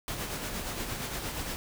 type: noise with tremolo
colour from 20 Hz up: pink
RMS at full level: -34 dBFS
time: 0.08-1.56 s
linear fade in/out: 0 ms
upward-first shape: sine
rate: 8.6 Hz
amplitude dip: 40%
effects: none